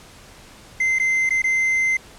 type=tone with dropouts; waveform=triangle; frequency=2074 Hz; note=C7; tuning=16 cents flat; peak=-15 dBFS; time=0.8-1.97 s; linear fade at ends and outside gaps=5 ms; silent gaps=0.987-0.997 / 1.293-1.305 / 1.42-1.44 s; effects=pink hiss -45 dBFS RMS until 2.18 s + low-pass 10000 Hz 12 dB/octave